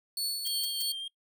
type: tone with tremolo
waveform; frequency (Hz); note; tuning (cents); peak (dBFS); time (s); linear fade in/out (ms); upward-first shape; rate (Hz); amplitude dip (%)
sawtooth; 4427; C#8; -3; -26; 0.17-0.92; 2; triangle; 3.1; 50
type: tone with vibrato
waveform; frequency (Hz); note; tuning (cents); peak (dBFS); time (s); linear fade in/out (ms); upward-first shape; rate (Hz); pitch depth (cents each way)
triangle; 3195; G7; +32; -33; 0.45-1.08; 5; triangle; 5.2; 18
type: noise bursts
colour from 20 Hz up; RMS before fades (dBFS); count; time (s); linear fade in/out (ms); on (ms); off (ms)
violet; -35; 3; 0.46-0.823; 5; 21; 150
effects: noise-tail reverb RT60 0.1 s tail -22 dB re dry